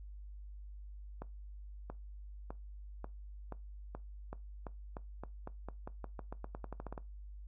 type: accelerating click train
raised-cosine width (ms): 1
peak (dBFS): -29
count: 24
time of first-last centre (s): 1.22-6.978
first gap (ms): 680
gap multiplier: 0.89
effects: noise-tail reverb RT60 0.2 s tail -19 dB re dry + added 50 Hz sine -46 dBFS peak until 7.47 s